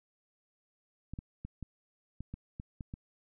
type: clicks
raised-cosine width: 5 ms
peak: -28 dBFS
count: 9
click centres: 1.136 / 1.189 / 1.45 / 1.627 / 2.206 / 2.34 / 2.599 / 2.808 / 2.939 s
effects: none